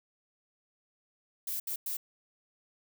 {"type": "noise bursts at uneven times", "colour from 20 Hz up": "violet", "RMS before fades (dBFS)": -35, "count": 3, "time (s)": [[1.47, 1.6], [1.67, 1.76], [1.86, 1.97]], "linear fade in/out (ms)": 5, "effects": []}